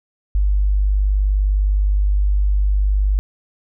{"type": "tone", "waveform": "sine", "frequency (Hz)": 49.75, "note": "G1", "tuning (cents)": 26, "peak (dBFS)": -13, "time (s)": [0.35, 3.19], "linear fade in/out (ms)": 0, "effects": []}